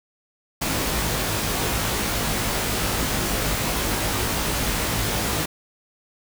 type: noise with comb filter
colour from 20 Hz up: pink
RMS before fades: -24 dBFS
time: 0.61-5.46 s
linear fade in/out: 10 ms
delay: 19 ms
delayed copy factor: +0.8
effects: none